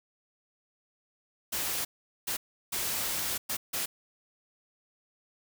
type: noise bursts at uneven times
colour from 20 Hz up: white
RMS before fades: -32 dBFS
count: 5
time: 1.52-1.85 / 2.27-2.37 / 2.72-3.38 / 3.49-3.57 / 3.73-3.86 s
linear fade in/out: 10 ms
effects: none